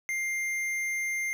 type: tone with tanh clipping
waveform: sine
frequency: 2100 Hz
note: C7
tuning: 6 cents sharp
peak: -30 dBFS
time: 0.09-1.33 s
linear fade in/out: 0 ms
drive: 13 dB
effects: none